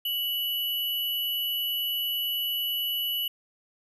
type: tone pair together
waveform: sine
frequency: 2960 / 11789 Hz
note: F#7 / F#9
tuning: 0 / -7 cents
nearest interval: 2 octaves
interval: 2393 cents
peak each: -27 / -33 dBFS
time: 0.05-3.28 s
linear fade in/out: 5 ms
effects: none